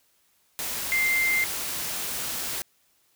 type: tone in noise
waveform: sine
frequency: 2093 Hz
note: C7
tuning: in tune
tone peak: -21 dBFS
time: 0.92-1.44 s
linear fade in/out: 0 ms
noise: white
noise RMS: -31 dBFS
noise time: 0.59-2.62 s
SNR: +7 dB
effects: white hiss -66 dBFS RMS until 3.15 s